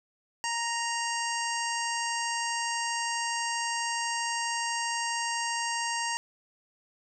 harmonic tone, 932.3 Hz, A#5, in tune, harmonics 1 / 2 / 3 / 5 / 6 / 7 / 8 / 9, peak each -32 / -35 / -37 / -39 / -40 / -40 / -41 / -42 dBFS, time 0.44-6.17 s, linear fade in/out 0 ms, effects none

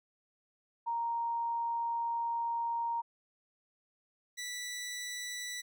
sine / 15% pulse tone pair in turn, 932.3 / 1968.1 Hz, A#5 / B6, 0 / -7 cents, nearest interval octave + minor second, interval 1293 cents, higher second, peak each -31 / -32 dBFS, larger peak first, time 0.86-3.02 / 4.37-5.62 s, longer first, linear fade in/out 20 ms, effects none

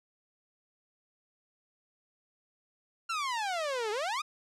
sawtooth exponential two-way sweep, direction down then up, 1396.9 to 408.5 to 1280 Hz, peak -27 dBFS, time 3.09-4.22 s, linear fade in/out 10 ms, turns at 3.91 s, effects low-pass 7000 Hz 12 dB/octave

